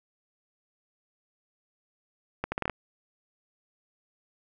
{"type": "accelerating click train", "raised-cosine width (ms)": 0.5, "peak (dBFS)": -14, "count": 7, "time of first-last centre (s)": [2.44, 2.697], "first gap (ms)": 80, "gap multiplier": 0.74, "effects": []}